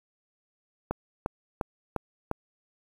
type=click train; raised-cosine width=1 ms; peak=-14 dBFS; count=5; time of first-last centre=0.91-2.314 s; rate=2.85 Hz; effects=8-bit